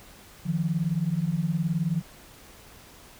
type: beating tone pair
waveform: sine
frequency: 154.2 / 173.2 Hz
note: D#3 / F3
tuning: -15 / -14 cents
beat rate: 19 Hz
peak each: -27 / -26 dBFS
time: 0.45-2.02 s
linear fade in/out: 20 ms
effects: pink hiss -50 dBFS RMS until 3.19 s